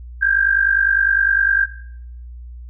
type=tone pair together; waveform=sine; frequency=1575 / 1624.9 Hz; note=G6 / G#6; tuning=+8 / -38 cents; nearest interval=minor second; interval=54 cents; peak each=-15 / -17 dBFS; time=0.21-1.66 s; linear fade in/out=20 ms; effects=noise-tail reverb RT60 0.7 s tail -18 dB re dry + added 60 Hz sine -32 dBFS peak until 2.69 s